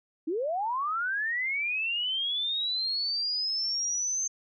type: linear sweep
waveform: sine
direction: up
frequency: 293.7 to 6330 Hz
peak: -27 dBFS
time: 0.27-4.28 s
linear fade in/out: 10 ms
effects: none